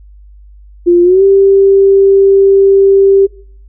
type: tone with pitch glide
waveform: sine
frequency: 349.2 to 392 Hz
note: F4 to G4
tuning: 0 to 0 cents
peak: -3 dBFS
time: 0.86-3.27 s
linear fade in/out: 20 ms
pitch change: +200 cents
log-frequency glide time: 1.03-1.23 s
effects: noise-tail reverb RT60 0.6 s tail -23 dB re dry + added 50 Hz sine -34 dBFS peak until 3.68 s